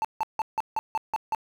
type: tone bursts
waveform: triangle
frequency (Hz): 880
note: A5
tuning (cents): 0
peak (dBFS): -21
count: 8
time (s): 0.02-1.348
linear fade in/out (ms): 0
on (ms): 26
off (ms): 160
effects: 8-bit